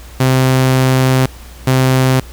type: tone pair in turn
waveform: sawtooth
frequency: 130.3 / 130.3 Hz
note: C3 / C3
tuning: -7 / -7 cents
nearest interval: unison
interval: 0 cents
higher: neither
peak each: -5 dBFS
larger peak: neither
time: 0.2-1.26 / 1.67-2.2 s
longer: first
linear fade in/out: 5 ms
effects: added 60 Hz sine -32 dBFS peak until 2.32 s + pink hiss -39 dBFS RMS until 2.32 s